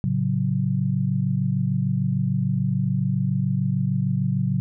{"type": "chord", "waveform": "sine", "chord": "F# minor", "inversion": "first", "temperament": "equal with one note detuned", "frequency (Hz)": [111.79, 138.59, 185], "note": ["A2", "C#3", "F#3"], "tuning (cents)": [28, 0, 0], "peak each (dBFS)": [-26, -23, -24], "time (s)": [0.04, 4.6], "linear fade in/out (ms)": 0, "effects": []}